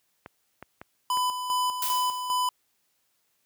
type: clicks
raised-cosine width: 0.5 ms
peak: -25 dBFS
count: 4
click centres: 0.261 / 0.626 / 0.815 / 1.172 s
type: tone with tremolo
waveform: square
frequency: 1000 Hz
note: B5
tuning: 21 cents sharp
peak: -24 dBFS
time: 1.1-2.49 s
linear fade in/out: 2 ms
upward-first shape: square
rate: 2.5 Hz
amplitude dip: 55%
type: noise with exponential decay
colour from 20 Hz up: blue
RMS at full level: -27 dBFS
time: 1.82-2.42 s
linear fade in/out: 2 ms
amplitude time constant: 130 ms
effects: white hiss -72 dBFS RMS until 3.45 s + high-pass 60 Hz 12 dB/octave